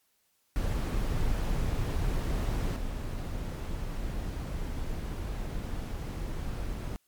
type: noise with level steps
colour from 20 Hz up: brown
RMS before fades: -29 / -34 dBFS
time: 0.56-6.96 s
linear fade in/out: 0 ms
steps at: 2.76 s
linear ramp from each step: 5 ms
effects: white hiss -72 dBFS RMS until 7.07 s + MP3 96 kbps